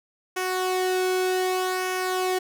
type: tone with flanger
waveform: sawtooth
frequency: 370 Hz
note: F#4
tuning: in tune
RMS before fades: -25 dBFS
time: 0.36-2.39 s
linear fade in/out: 10 ms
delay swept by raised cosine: 0.24 to 1.06 ms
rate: 0.65 Hz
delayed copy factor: -0.5
effects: none